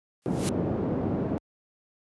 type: noise with exponential growth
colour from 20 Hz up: white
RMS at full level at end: -29 dBFS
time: 0.22-0.49 s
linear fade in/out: 0 ms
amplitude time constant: 57 ms
type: band-pass noise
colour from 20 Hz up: pink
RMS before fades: -28 dBFS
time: 0.26-1.38 s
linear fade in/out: 0 ms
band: 130 to 420 Hz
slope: 12 dB/octave
effects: high-pass 60 Hz 12 dB/octave + resampled to 24000 Hz